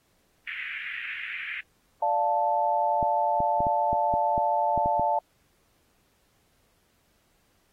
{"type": "band-pass noise", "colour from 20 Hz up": "pink", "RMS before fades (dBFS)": -35, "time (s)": [0.47, 1.61], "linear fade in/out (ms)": 5, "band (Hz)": [1700, 2600], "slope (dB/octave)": 48}
{"type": "chord", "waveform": "sine", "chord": "D minor", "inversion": "none", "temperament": "equal", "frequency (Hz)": [587.3, 698.5, 880], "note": ["D5", "F5", "A5"], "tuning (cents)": [0, 0, 0], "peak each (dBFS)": [-29, -27, -24], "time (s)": [2.02, 5.19], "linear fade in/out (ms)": 5}
{"type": "clicks", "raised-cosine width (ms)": 3, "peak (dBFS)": -20, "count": 10, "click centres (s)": [3.028, 3.404, 3.605, 3.668, 3.93, 4.139, 4.379, 4.777, 4.859, 4.996]}
{"effects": ["pink hiss -68 dBFS RMS until 7.72 s", "AAC 48 kbps"]}